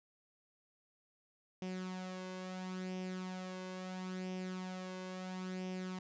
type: tone with flanger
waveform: sawtooth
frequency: 185 Hz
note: F#3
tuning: in tune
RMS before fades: -43 dBFS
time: 1.62-5.99 s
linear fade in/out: 2 ms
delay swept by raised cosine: 0.35 to 1.95 ms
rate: 0.74 Hz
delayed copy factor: +0.55
effects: resampled to 16000 Hz